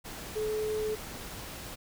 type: tone in noise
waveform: sine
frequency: 430 Hz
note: A4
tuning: 40 cents flat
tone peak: -29 dBFS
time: 0.35-0.96 s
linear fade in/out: 20 ms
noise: pink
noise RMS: -42 dBFS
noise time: 0.04-1.76 s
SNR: +10 dB
effects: none